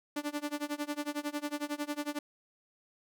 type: tone with tremolo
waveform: sawtooth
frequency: 293.7 Hz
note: D4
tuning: in tune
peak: -27 dBFS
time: 0.16-2.19 s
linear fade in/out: 5 ms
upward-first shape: sine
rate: 11 Hz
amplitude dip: 95%
effects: none